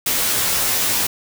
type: noise with comb filter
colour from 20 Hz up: white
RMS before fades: -19 dBFS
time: 0.06-1.07 s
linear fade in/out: 5 ms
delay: 14 ms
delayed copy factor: -0.95
effects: none